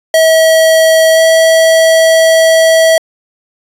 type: tone with pitch glide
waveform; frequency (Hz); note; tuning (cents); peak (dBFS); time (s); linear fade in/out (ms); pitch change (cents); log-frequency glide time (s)
square; 644 to 649.2; E5 to E5; -41 to -27; -5; 0.14-2.98; 2; +14; 1.14-1.19
effects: resampled to 32000 Hz